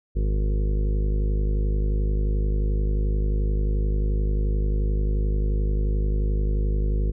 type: harmonic tone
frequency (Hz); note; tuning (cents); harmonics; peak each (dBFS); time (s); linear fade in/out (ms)
51.4; G#1; -17; 1 / 2 / 3 / 4 / 5 / 7 / 8 / 9 / 10; -20 / -33 / -33 / -39 / -40 / -37 / -43 / -40 / -49; 0.15-7.12; 20
effects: none